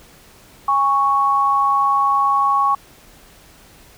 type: tone pair together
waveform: sine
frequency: 817.9 / 1108.7 Hz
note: G#5 / C#6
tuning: -27 / 0 cents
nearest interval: perfect fourth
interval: 527 cents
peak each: -20 / -14 dBFS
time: 0.68-2.75 s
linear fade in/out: 5 ms
effects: pink hiss -47 dBFS RMS until 3.97 s